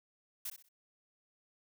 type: noise with echo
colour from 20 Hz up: blue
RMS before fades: -40 dBFS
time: 0.45-0.5 s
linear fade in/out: 5 ms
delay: 63 ms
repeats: 3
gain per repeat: -10 dB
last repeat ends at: 0.689 s
effects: none